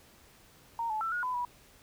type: tone with pitch steps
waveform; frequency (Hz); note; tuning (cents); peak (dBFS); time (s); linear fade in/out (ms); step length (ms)
sine; 925 / 864 / 1335 / 1443 / 1005 / 975; A#5 / A5 / E6 / F#6 / B5 / B5; -14 / -32 / +22 / -44 / +30 / -23; -30; 0.79-1.45; 2; 110
effects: pink hiss -59 dBFS RMS until 1.82 s